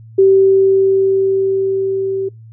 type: tone with level ramp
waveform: sine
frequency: 386.6 Hz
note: G4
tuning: 24 cents flat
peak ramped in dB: -5 to -16 dBFS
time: 0.18-2.29 s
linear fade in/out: 10 ms
effects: noise-tail reverb RT60 0.2 s tail -26 dB re dry + added 112 Hz sine -35 dBFS peak until 2.52 s